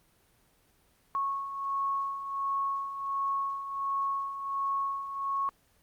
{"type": "beating tone pair", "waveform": "sine", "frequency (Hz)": [1100, 1101.4], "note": ["C#6", "C#6"], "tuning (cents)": [-14, -11], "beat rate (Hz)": 1.4, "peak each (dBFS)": [-37, -30], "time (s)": [1.15, 5.49], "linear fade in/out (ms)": 0, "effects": ["pink hiss -66 dBFS RMS until 5.82 s", "Opus 24 kbps"]}